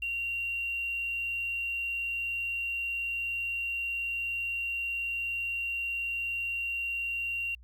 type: tone with quantisation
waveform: sine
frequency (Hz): 2759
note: F7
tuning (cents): -22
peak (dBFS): -30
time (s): 0.02-7.55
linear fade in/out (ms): 5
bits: 9
effects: added 60 Hz sine -50 dBFS peak until 7.63 s